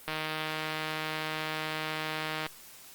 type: click train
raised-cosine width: 0.3 ms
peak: -17 dBFS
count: 373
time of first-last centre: 0.08-2.465 s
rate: 156 Hz
effects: white hiss -51 dBFS RMS until 2.94 s + Opus 32 kbps